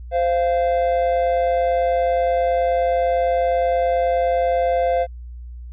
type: tone pair together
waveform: triangle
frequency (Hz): 520.7 / 691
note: C5 / F5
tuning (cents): -8 / -19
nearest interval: perfect fourth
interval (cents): 489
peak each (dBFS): -17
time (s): 0.11-5.07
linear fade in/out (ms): 50
effects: added 60 Hz sine -32 dBFS peak until 5.72 s + resampled to 8000 Hz